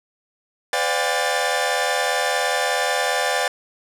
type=tone cluster; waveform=sawtooth; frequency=508 / 585 / 716 / 801 / 1766 Hz; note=B4 / D5 / F5 / G5 / A6; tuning=+49 / -7 / +43 / +37 / +6 cents; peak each=-22 dBFS; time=0.73-3.48 s; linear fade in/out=2 ms; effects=low-pass 11000 Hz 12 dB/octave